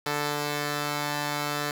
5% pulse tone pair together, 146.83 / 440 Hz, D3 / A4, 0 / 0 cents, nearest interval octave + perfect fifth, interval 1900 cents, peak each -17 / -22 dBFS, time 0.06-1.71 s, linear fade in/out 2 ms, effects none

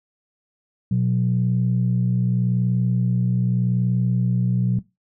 sine tone pair together, 122.1 / 182.94 Hz, B2 / F#3, -19 / -19 cents, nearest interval perfect fifth, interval 700 cents, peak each -19 dBFS, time 0.91-4.79 s, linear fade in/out 5 ms, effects noise-tail reverb RT60 0.2 s tail -17 dB re dry + tanh soft clip ceiling -10 dBFS

